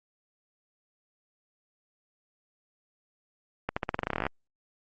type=accelerating click train; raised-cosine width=0.5 ms; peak=-13 dBFS; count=17; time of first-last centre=3.69-4.266 s; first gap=75 ms; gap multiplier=0.89; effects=Opus 48 kbps